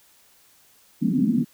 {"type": "band-pass noise", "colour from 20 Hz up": "white", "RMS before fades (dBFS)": -21, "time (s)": [1.01, 1.45], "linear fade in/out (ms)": 20, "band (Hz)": [170, 260], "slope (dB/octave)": 48, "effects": ["white hiss -57 dBFS RMS until 1.53 s"]}